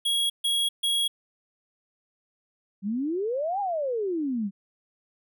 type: tone bursts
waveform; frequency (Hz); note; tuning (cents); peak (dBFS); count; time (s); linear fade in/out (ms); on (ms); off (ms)
square; 3312; G#7; -5; -23; 3; 0.05-1.08; 10; 250; 140
type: exponential two-way sweep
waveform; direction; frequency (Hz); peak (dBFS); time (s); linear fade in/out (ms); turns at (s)
sine; up then down; 188 to 830.6 to 188; -25; 2.82-4.51; 50; 3.6
effects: none